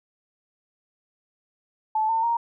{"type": "tone with pitch steps", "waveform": "sine", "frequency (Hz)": [870, 901.2, 933.5], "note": ["A5", "A5", "A#5"], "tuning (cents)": [-20, 41, 2], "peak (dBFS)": -20, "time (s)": [1.95, 2.37], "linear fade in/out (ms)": 5, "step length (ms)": 140, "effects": []}